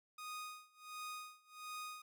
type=tone with tremolo; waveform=sawtooth; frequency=1241 Hz; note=D#6; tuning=5 cents flat; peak=-40 dBFS; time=0.18-2.02 s; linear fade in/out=5 ms; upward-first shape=sine; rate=1.4 Hz; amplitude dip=95%; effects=none